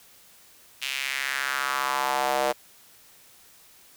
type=tone with high-pass filter sweep; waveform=square; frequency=67.4 Hz; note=C#2; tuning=48 cents flat; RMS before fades=-27 dBFS; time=0.81-2.53 s; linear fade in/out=20 ms; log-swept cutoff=2800 to 580 Hz; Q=2.7; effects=white hiss -54 dBFS RMS until 3.96 s